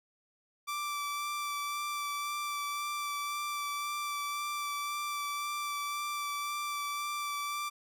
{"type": "tone with vibrato", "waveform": "sawtooth", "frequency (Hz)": 1168, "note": "D6", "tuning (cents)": -10, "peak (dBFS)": -30, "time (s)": [0.67, 7.7], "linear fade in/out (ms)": 20, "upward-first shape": "sine", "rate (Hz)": 1.9, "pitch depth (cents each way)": 13, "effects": []}